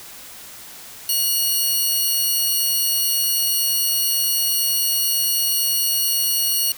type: tone pair together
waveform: 5% pulse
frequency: 2885 / 4372 Hz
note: F#7 / C#8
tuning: -44 / -25 cents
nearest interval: perfect fifth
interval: 719 cents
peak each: -13 dBFS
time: 1.09-6.72 s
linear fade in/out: 2 ms
effects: white hiss -39 dBFS RMS until 6.77 s